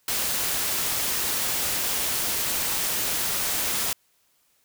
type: noise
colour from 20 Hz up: white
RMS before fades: -26 dBFS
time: 0.08-3.93 s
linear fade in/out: 2 ms
effects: white hiss -66 dBFS RMS until 4.64 s

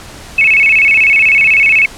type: tone with vibrato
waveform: sine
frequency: 2398 Hz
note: D7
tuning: 36 cents sharp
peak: -5 dBFS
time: 0.38-1.86 s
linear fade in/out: 5 ms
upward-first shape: square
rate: 16 Hz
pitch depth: 140 cents each way
effects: pink hiss -32 dBFS RMS until 1.97 s + low-pass 10000 Hz 12 dB/octave

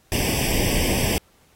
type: noise with comb filter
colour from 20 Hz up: pink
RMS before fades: -22 dBFS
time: 0.12-1.18 s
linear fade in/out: 0 ms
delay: 0.37 ms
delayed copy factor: +1
effects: pink hiss -59 dBFS RMS until 1.55 s + AAC 48 kbps

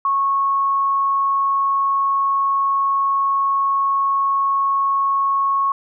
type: tone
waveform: sine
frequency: 1100 Hz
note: C#6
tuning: 14 cents flat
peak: -15 dBFS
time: 0.05-5.72 s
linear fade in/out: 2 ms
effects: none

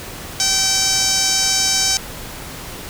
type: tone with band-pass filter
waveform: sawtooth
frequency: 772 Hz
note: G5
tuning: 27 cents flat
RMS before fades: -17 dBFS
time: 0.4-1.97 s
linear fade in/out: 0 ms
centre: 6000 Hz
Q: 3.4
effects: pink hiss -32 dBFS RMS until 2.89 s

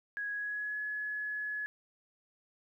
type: tone with pitch glide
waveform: sine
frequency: 1661.2 to 1697.1 Hz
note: G#6 to G#6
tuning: 0 to +37 cents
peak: -34 dBFS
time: 0.17-1.66 s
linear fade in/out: 0 ms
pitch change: +37 cents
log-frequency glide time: 0.31-0.78 s
effects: 12-bit

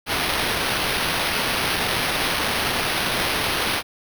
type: noise with sample-and-hold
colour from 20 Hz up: white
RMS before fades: -23 dBFS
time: 0.06-3.83 s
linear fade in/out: 50 ms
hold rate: 7350 Hz
effects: none

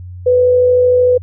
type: tone with amplitude modulation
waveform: sine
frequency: 498.2 Hz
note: B4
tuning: 15 cents sharp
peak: -6 dBFS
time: 0.26-1.18 s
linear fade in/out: 10 ms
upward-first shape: sine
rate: 53.2 Hz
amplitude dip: 25%
effects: added 90 Hz sine -27 dBFS peak until 1.22 s

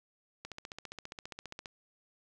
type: click train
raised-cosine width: 0.2 ms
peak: -25 dBFS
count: 19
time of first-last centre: 0.45-1.658 s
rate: 14.9 Hz
effects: none

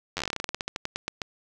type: slowing click train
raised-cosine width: 0.2 ms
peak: -12 dBFS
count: 22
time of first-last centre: 0.17-1.218 s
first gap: 10 ms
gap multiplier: 1.14
effects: none

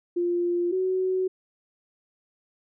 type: tone pair in turn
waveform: sine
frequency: 349.2 / 373.2 Hz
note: F4 / F#4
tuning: 0 / +15 cents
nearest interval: minor second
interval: 115 cents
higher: second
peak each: -22 dBFS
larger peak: neither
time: 0.16-0.72 / 0.72-1.28 s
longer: neither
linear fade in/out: 10 ms
effects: none

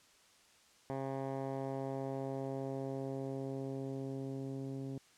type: tone with low-pass filter sweep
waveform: 10% pulse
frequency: 135 Hz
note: C#3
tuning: 45 cents flat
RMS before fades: -40 dBFS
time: 0.9-4.98 s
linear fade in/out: 0 ms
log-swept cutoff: 1100 to 280 Hz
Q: 1
effects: white hiss -65 dBFS RMS until 5.17 s + low-pass 8000 Hz 12 dB/octave

